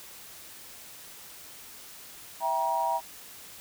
sine chord, E diminished, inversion none, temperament equal with one note detuned, 659.3 / 784 / 949.2 Hz, E5 / G5 / Bb5, 0 / 0 / +31 cents, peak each -32 / -31 / -27 dBFS, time 2.4-3.01 s, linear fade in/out 50 ms, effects white hiss -47 dBFS RMS until 3.6 s

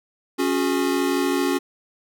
square chord, C# suspended fourth, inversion none, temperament equal with one note detuned, 277.2 / 362.2 / 415.3 Hz, C#4 / F#4 / G#4, 0 / -37 / 0 cents, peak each -23 / -24 / -29 dBFS, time 0.38-1.59 s, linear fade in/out 20 ms, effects none

